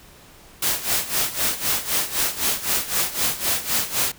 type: noise with tremolo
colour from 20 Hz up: white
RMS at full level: -20 dBFS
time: 0.62-4.12 s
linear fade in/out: 5 ms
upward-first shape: sine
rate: 3.9 Hz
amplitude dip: 80%
effects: pink hiss -48 dBFS RMS until 4.18 s